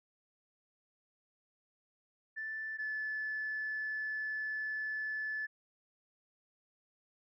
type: tone pair in turn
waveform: sine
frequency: 1760 / 1734.8 Hz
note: A6 / A6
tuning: 0 / -25 cents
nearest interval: unison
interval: 25 cents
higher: first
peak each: -37 / -34 dBFS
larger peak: second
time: 2.36-2.78 / 2.78-5.47 s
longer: second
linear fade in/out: 20 ms
effects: tanh soft clip ceiling -30 dBFS